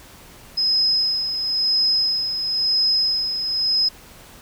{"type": "tone with tremolo", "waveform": "sine", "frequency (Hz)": 5090, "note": "D#8", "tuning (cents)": 39, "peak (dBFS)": -15, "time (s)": [0.57, 3.89], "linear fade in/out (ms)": 10, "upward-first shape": "sine", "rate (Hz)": 0.98, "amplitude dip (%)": 55, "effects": ["pink hiss -45 dBFS RMS until 4.41 s"]}